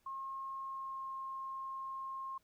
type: tone with pitch glide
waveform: sine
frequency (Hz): 1075 to 1068.2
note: C6 to C6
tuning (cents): +47 to +36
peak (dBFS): -40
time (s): 0.06-2.38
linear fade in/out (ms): 5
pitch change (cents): -11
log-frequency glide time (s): 0.64-1.1
effects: pink hiss -75 dBFS RMS until 2.43 s